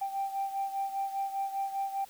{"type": "beating tone pair", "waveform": "sine", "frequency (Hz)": [784, 789], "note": ["G5", "G5"], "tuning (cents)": [0, 11], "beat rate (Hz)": 5, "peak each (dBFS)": [-31, -36], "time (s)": [0.01, 2.05], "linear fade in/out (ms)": 10, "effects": ["tanh soft clip ceiling -25 dBFS", "white hiss -55 dBFS RMS until 2.09 s"]}